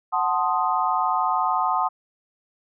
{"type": "chord", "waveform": "sine", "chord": "F# diminished seventh", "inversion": "none", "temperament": "equal", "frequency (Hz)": [740, 880, 1046.5, 1244.5], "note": ["F#5", "A5", "C6", "Eb6"], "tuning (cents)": [0, 0, 0, 0], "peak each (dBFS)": -25, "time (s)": [0.12, 1.89], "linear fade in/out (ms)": 20, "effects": []}